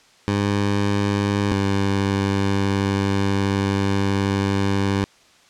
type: tone pair in turn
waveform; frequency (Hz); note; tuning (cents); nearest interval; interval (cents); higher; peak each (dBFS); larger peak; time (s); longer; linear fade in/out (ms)
15% pulse; 101.1 / 98.62; G#2 / G2; -46 / +11; unison; 43; first; -12; neither; 0.28-1.52 / 1.52-5.04; second; 0
effects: white hiss -53 dBFS RMS until 5.49 s + low-pass 6000 Hz 12 dB/octave